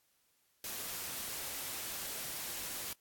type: noise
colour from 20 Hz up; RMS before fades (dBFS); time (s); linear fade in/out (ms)
white; -41; 0.64-2.93; 2
effects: white hiss -74 dBFS RMS until 3 s + AAC 64 kbps